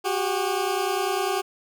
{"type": "tone pair together", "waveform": "20% pulse", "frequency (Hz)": [369.1, 399.1], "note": ["F#4", "G4"], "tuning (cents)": [-4, 31], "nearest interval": "minor second", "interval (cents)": 135, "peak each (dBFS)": -21, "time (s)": [0.04, 1.42], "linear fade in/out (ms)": 20, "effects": []}